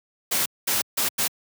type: noise bursts at uneven times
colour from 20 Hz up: white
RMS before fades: -23 dBFS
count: 4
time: 0.31-0.46 / 0.67-0.82 / 0.97-1.09 / 1.18-1.28 s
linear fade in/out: 10 ms
effects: high-pass 100 Hz 12 dB/octave